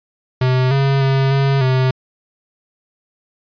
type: tone with pitch steps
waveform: square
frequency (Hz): 128.4 / 137.2 / 135.2 / 137.3 / 129.8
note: C3 / C#3 / C#3 / C#3 / C3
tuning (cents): -32 / -17 / -43 / -16 / -13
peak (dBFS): -13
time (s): 0.41-1.91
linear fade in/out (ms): 5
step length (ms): 300
effects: resampled to 11025 Hz